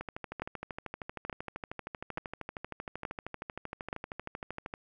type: two click trains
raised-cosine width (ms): 0.5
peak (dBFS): -19 / -23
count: 5 / 62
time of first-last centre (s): 0.42-3.929 / 0.01-4.739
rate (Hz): 1.14 / 12.9
effects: none